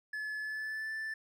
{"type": "tone with pitch glide", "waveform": "triangle", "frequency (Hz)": [1718, 1761.2], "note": ["A6", "A6"], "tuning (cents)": [-42, 1], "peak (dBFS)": -34, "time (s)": [0.13, 1.14], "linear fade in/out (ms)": 5, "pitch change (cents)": 43, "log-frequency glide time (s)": [0.39, 0.92], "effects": []}